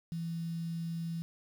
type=tone with quantisation; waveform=sine; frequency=166.7 Hz; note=E3; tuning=20 cents sharp; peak=-34 dBFS; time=0.12-1.22 s; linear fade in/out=0 ms; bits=9; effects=none